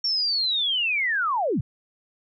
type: linear sweep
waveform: sine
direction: down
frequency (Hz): 5520 to 86.1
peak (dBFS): -21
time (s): 0.04-1.61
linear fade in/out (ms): 5
effects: none